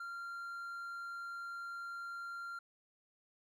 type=tone; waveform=triangle; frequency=1385 Hz; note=F6; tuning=15 cents flat; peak=-40 dBFS; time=0-2.59 s; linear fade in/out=5 ms; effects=none